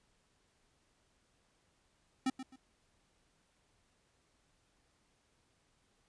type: tone with echo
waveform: square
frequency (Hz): 261.6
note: C4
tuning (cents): 0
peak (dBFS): -30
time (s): 2.26-2.3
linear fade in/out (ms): 5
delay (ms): 130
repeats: 2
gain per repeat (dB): -12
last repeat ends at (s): 2.56
effects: pink hiss -74 dBFS RMS until 6.08 s + resampled to 22050 Hz